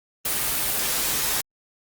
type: noise with comb filter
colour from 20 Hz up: white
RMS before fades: -24 dBFS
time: 0.25-1.41 s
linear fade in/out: 5 ms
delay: 11 ms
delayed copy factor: -0.5
effects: Opus 24 kbps